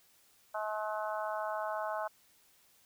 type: harmonic tone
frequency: 213.8 Hz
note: A3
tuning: 49 cents flat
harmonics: 3 / 4 / 5 / 6 / 7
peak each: -37 / -39 / -41 / -43 / -44 dBFS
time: 0.54-2.08 s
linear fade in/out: 10 ms
effects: white hiss -66 dBFS RMS until 2.85 s